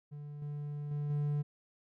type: tone with level steps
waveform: triangle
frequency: 146.5 Hz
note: D3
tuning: 4 cents flat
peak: -40 / -35 / -31 / -28 dBFS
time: 0.11-1.43 s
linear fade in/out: 20 ms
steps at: 0.42 / 0.91 / 1.1 s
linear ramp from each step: 2 ms
effects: none